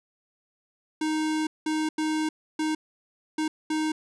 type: tone bursts at uneven times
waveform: square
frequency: 311.1 Hz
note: D#4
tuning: in tune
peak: -25 dBFS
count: 6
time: 1.01-1.47 / 1.66-1.89 / 1.98-2.29 / 2.59-2.75 / 3.38-3.48 / 3.7-3.92 s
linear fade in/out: 5 ms
effects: resampled to 22050 Hz